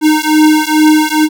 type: beating tone pair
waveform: square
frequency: 307.1 / 309.4 Hz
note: D#4 / D#4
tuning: -23 / -10 cents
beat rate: 2.3 Hz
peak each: -10 dBFS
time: 0.01-1.29 s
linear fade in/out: 50 ms
effects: none